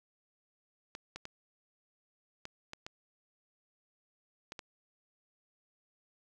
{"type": "clicks", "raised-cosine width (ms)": 0.2, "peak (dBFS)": -25, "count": 8, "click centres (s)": [0.951, 1.16, 1.254, 2.454, 2.734, 2.865, 4.521, 4.592], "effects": []}